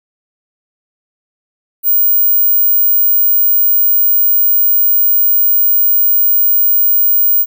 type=tone; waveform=sine; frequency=15400 Hz; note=B9; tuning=45 cents flat; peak=-7 dBFS; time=1.83-7.46 s; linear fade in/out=50 ms; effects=none